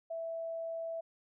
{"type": "tone", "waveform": "sine", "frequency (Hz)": 659.3, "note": "E5", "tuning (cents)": 0, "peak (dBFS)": -36, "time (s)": [0.1, 1.01], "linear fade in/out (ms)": 10, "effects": []}